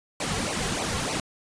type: noise with flanger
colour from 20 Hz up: pink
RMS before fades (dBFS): -28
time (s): 0.2-1.2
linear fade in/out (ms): 2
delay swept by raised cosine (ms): 0.57 to 3.37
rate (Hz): 3.3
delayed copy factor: -0.85
effects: resampled to 22050 Hz